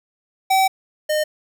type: tone pair in turn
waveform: square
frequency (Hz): 766 / 610.6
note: G5 / D#5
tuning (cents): -40 / -33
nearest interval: major third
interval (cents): 393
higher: first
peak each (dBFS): -14 / -18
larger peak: first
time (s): 0.5-0.68 / 1.09-1.24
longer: first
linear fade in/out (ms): 10
effects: none